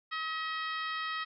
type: harmonic tone with a mistuned harmonic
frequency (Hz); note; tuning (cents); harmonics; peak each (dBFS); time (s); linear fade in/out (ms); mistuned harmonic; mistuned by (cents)
637; D#5; +41; 2 / 3 / 4 / 5 / 6 / 7 / 8; -36 / -38 / -45 / -44 / -46 / -50 / -51; 0.11-1.25; 20; 7; -22
effects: none